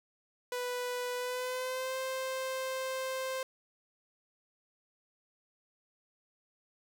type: tone with pitch glide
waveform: sawtooth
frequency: 493.9 to 523.3 Hz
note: B4 to C5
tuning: 0 to 0 cents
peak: -30 dBFS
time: 0.52-3.43 s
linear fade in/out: 2 ms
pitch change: +100 cents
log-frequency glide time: 1.16-1.97 s
effects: 12-bit